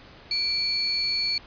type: tone pair together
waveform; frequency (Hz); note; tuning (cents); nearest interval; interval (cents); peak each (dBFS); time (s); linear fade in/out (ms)
sine; 2338 / 4414; D7 / C#8; -8 / -8; major seventh; 1100; -32 / -23; 0.31-1.38; 2
effects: pink hiss -48 dBFS RMS until 1.46 s + resampled to 11025 Hz